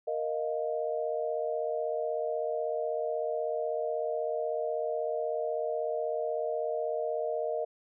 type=chord; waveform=sine; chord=Bb suspended fourth; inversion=none; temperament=equal; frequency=466.2 / 622.3 / 698.5 Hz; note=Bb4 / Eb5 / F5; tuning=0 / 0 / 0 cents; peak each=-33 / -32 / -37 dBFS; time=0.07-7.65 s; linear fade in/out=10 ms; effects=none